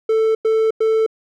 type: tone bursts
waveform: triangle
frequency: 442.4 Hz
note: A4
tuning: 9 cents sharp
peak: -11 dBFS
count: 3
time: 0.09-1.064 s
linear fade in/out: 5 ms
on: 260 ms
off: 97 ms
effects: none